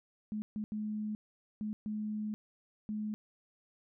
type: tone bursts at uneven times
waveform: sine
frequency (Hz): 212.8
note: G#3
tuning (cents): +42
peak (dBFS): -34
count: 6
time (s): 0.32-0.42 / 0.56-0.64 / 0.72-1.15 / 1.61-1.73 / 1.86-2.34 / 2.89-3.14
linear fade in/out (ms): 0
effects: none